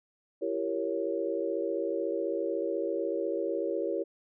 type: chord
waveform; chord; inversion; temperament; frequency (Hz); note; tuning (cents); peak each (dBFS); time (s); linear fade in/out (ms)
sine; E diminished seventh; none; equal with one note detuned; 336 / 392 / 466.2 / 554.4; E4 / G4 / Bb4 / Db5; +33 / 0 / 0 / 0; -34; 0.41-4.04; 20
effects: none